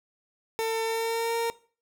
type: tone with pitch glide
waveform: 30% pulse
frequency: 449.6 to 462.5 Hz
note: A4 to A#4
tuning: +37 to -14 cents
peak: -23 dBFS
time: 0.59-1.5 s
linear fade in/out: 0 ms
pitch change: +49 cents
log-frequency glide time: 0.82-1.36 s
effects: noise-tail reverb RT60 0.4 s tail -19 dB re dry